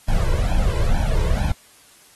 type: noise with flanger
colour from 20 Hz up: brown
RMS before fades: -18 dBFS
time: 0.08-1.52 s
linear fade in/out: 5 ms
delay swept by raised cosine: 1.2 to 2.03 ms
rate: 2.2 Hz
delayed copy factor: +0.95
effects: white hiss -51 dBFS RMS until 2.15 s + AAC 32 kbps